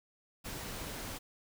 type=noise; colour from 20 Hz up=pink; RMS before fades=-42 dBFS; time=0.44-1.19 s; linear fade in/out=20 ms; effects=none